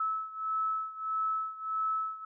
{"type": "beating tone pair", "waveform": "sine", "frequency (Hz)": [1301, 1302.6], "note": ["E6", "E6"], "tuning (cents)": [-23, -21], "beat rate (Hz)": 1.6, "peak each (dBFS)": [-32, -35], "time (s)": [0, 2.25], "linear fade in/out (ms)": 5, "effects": []}